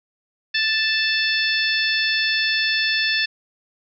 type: harmonic tone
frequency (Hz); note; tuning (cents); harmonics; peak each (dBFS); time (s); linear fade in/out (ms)
880; A5; 0; 2 / 3 / 4 / 5 / 6; -22 / -24 / -25 / -26 / -27; 0.54-3.26; 10
effects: none